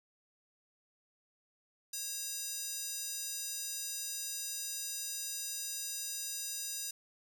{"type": "tone with high-pass filter", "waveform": "square", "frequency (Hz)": 546, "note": "C#5", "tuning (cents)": -26, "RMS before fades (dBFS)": -40, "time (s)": [1.93, 6.91], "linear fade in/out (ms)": 5, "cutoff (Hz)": 6200, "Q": 1.6, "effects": []}